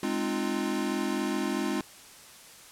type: chord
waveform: square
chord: F minor seventh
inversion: first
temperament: equal with one note detuned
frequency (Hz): 207.7 / 261.6 / 304.4 / 349.2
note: Ab3 / C4 / Eb4 / F4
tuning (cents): 0 / 0 / -38 / 0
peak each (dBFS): -34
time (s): 0.03-1.81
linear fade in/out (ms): 2
effects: white hiss -50 dBFS RMS until 2.71 s + low-pass 11000 Hz 12 dB/octave